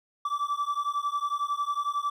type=beating tone pair; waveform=triangle; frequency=1155 / 1166 Hz; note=D6 / D6; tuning=-29 / -13 cents; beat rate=11 Hz; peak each=-28 dBFS; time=0.25-2.1 s; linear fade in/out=5 ms; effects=none